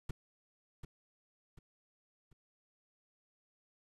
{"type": "noise with echo", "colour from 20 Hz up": "brown", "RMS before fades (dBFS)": -37, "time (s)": [0.09, 0.11], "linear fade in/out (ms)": 5, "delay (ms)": 740, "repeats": 3, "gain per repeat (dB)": -8, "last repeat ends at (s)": 2.33, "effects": ["resampled to 32000 Hz"]}